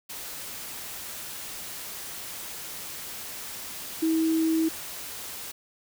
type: tone in noise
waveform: sine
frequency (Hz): 322.4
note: E4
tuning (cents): -38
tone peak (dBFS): -21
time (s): 4.02-4.69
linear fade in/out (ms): 10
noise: white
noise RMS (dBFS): -38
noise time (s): 0.09-5.52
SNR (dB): +14
effects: none